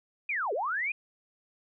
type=linear two-way sweep; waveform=sine; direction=down then up; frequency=2508 to 381.6 to 2508 Hz; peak=-28 dBFS; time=0.29-0.92 s; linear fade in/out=5 ms; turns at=0.53 s; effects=none